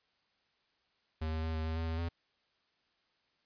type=tone with pitch steps; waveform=square; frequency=79 / 79.6 / 80.5 / 79.3 / 80.2 / 81.7 / 81.2 / 84.3 Hz; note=D#2 / D#2 / E2 / D#2 / E2 / E2 / E2 / E2; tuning=+27 / +40 / -41 / +33 / -47 / -15 / -26 / +39 cents; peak=-34 dBFS; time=1.21-2.09 s; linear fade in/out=10 ms; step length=110 ms; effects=white hiss -75 dBFS RMS until 3.45 s + resampled to 11025 Hz